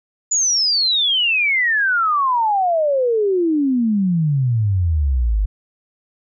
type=exponential sweep; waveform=sine; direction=down; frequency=7040 to 48.03 Hz; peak=-14 dBFS; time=0.31-5.46 s; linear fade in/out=10 ms; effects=none